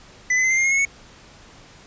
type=tone with pitch steps; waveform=square; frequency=2000 / 2029 / 2059 / 2089 / 2119 / 2150 / 2181 / 2213 Hz; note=B6 / B6 / C7 / C7 / C7 / C7 / C#7 / C#7; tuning=+21 / +46 / -28 / -3 / +21 / +47 / -29 / -3 cents; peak=-17 dBFS; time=0.3-0.852 s; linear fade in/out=5 ms; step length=69 ms; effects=pink hiss -47 dBFS RMS until 1.86 s + resampled to 16000 Hz